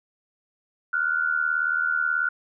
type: tone pair together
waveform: sine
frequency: 1403 / 1481.4 Hz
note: F6 / F#6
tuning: +8 / +2 cents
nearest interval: minor second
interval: 94 cents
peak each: -24 dBFS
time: 0.93-2.29 s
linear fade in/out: 5 ms
effects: none